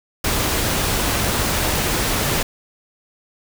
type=noise; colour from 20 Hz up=pink; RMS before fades=-20 dBFS; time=0.24-2.43 s; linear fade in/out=5 ms; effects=none